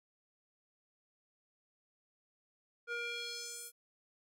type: tone with band-pass filter sweep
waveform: square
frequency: 473.4 Hz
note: A#4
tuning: 27 cents sharp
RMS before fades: -42 dBFS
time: 2.87-3.72 s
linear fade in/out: 50 ms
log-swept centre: 1500 to 12000 Hz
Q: 2
effects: none